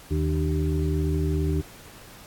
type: harmonic tone with a mistuned harmonic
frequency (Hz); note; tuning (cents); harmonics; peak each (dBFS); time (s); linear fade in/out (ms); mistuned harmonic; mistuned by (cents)
77.4; D#2; -9; 1 / 2 / 4 / 5; -24 / -27 / -30 / -31; 0.1-1.62; 20; 4; -65
effects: pink hiss -47 dBFS RMS until 2.26 s + AAC 64 kbps